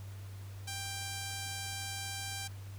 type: tone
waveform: 5% pulse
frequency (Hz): 789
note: G5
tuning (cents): +11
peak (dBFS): -27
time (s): 0.67-2.48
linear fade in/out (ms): 10
effects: added 98 Hz sine -43 dBFS peak until 2.78 s + pink hiss -57 dBFS RMS until 2.78 s